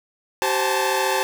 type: tone cluster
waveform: sawtooth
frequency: 383.5 / 525 / 858 / 892 Hz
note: G4 / C5 / A5 / A5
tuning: -38 / +6 / -44 / +23 cents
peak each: -21 dBFS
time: 0.42-1.23 s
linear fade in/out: 0 ms
effects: none